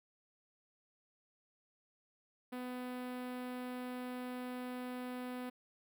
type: tone with notch filter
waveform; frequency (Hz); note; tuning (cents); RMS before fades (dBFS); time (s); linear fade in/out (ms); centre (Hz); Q
sawtooth; 250; B3; +21; -43; 2.52-5.5; 10; 6400; 0.58
effects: none